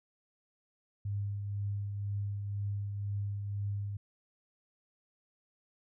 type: tone with tremolo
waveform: sine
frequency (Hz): 101.2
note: G#2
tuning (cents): -44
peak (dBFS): -31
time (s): 1.05-3.97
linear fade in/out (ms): 5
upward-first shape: triangle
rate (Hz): 2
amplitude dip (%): 40
effects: none